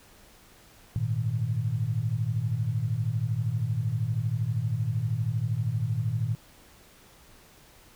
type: chord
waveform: sine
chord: Ab suspended second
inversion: none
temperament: equal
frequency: 103.83 / 116.54 / 155.56 Hz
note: Ab2 / Bb2 / Eb3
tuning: 0 / 0 / 0 cents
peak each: -31 / -27 / -33 dBFS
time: 0.96-6.35 s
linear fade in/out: 0 ms
effects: pink hiss -55 dBFS RMS until 7.95 s